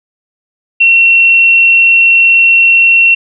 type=tone with frequency modulation; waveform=sine; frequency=2721 Hz; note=F7; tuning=46 cents flat; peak=-3 dBFS; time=0.8-3.15 s; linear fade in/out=10 ms; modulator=28.6 Hz; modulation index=0.28; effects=none